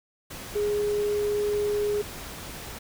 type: tone in noise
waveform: sine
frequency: 414.5 Hz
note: G#4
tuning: 3 cents flat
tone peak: -23 dBFS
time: 0.55-2.02 s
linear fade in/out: 10 ms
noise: pink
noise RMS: -39 dBFS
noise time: 0.3-2.79 s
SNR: +13 dB
effects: none